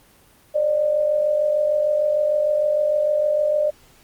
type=tone pair together; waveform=sine; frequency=555 / 601.6 Hz; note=C#5 / D5; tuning=+2 / +42 cents; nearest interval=minor second; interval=140 cents; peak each=-25 / -17 dBFS; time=0.54-3.71 s; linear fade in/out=20 ms; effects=pink hiss -53 dBFS RMS until 4.03 s + Opus 24 kbps